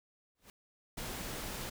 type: noise with exponential growth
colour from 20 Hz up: pink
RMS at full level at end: -50 dBFS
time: 0.35-0.5 s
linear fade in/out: 1 ms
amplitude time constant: 32 ms
type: noise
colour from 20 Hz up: pink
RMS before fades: -41 dBFS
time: 0.97-1.7 s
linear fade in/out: 10 ms
effects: none